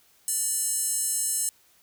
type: tone with high-pass filter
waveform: square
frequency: 592 Hz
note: D5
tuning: 14 cents sharp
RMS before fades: -27 dBFS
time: 0.28-1.49 s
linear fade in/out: 0 ms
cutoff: 8400 Hz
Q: 4.2
effects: white hiss -61 dBFS RMS until 1.82 s